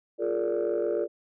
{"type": "chord", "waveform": "sine", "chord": "Bb dominant seventh", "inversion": "second", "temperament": "just", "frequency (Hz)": [349.6, 419.5, 466.2, 582.7], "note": ["F4", "Ab4", "Bb4", "D5"], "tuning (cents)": [2, 17, 0, -14], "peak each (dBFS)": -29, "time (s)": [0.18, 1.08], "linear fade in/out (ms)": 50, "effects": ["tanh soft clip ceiling -19 dBFS"]}